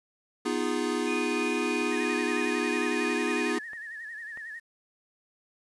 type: chord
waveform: square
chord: F half-diminished seventh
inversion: second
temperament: equal with one note detuned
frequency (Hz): 246.9 / 311.1 / 349.2 / 412.9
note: Cb4 / Eb4 / F4 / Ab4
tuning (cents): 0 / 0 / 0 / -10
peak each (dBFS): -33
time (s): 0.45-3.59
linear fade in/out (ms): 10
type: tone with tremolo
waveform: sine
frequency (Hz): 2465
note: D#7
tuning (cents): -17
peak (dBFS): -32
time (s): 1.05-3.55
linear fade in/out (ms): 50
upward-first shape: sine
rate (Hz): 3.1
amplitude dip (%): 25
type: click train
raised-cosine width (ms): 0.5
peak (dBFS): -32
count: 5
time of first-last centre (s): 1.81-4.374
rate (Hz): 1.56
type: tone with vibrato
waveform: sine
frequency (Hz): 1787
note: A6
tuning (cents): +26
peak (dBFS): -37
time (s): 1.91-4.6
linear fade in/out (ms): 20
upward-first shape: sine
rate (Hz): 11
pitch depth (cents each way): 94
effects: resampled to 24000 Hz + 10-bit